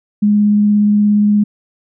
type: tone with vibrato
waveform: sine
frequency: 207.7 Hz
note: G#3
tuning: in tune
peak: -8 dBFS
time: 0.22-1.44 s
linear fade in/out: 10 ms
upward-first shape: triangle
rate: 17 Hz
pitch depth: 10 cents each way
effects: none